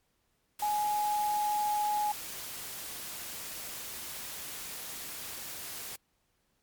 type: tone in noise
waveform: sine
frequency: 837 Hz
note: G#5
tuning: 13 cents sharp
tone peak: -27 dBFS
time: 0.62-2.12 s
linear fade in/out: 5 ms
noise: white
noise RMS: -41 dBFS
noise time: 0.59-5.96 s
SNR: +11 dB
effects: pink hiss -75 dBFS RMS until 6.62 s + MP3 96 kbps